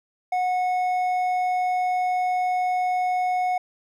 sine tone with hard clipping, 731 Hz, F#5, 21 cents flat, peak -22 dBFS, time 0.32-3.58 s, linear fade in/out 5 ms, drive 5 dB, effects none

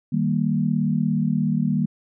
sine chord, Eb major, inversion none, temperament equal, 155.56 / 196 / 233.1 Hz, Eb3 / G3 / Bb3, 0 / 0 / 0 cents, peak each -23 dBFS, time 0.12-1.86 s, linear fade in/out 10 ms, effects none

